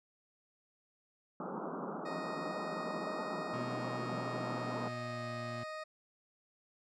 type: band-pass noise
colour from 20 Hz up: pink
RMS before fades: -41 dBFS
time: 1.4-4.88 s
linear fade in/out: 2 ms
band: 160 to 1400 Hz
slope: 96 dB/octave
type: tone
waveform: 20% pulse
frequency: 622.3 Hz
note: D#5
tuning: in tune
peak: -36 dBFS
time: 2.05-5.84 s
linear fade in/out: 10 ms
type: tone with pitch glide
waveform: 25% pulse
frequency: 124.3 to 118 Hz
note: B2 to A#2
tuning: +12 to +22 cents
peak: -38 dBFS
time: 3.53-5.64 s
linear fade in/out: 10 ms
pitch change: -90 cents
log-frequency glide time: 4.34-5.29 s
effects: low-pass 5000 Hz 12 dB/octave